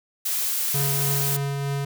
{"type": "noise", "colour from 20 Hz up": "blue", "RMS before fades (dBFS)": -25, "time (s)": [0.25, 1.37], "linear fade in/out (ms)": 10}
{"type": "tone with tremolo", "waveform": "square", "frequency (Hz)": 140, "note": "C#3", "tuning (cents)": 18, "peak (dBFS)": -24, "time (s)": [0.74, 1.85], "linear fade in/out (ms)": 5, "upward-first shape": "triangle", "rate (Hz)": 3.3, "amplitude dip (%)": 25}
{"effects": []}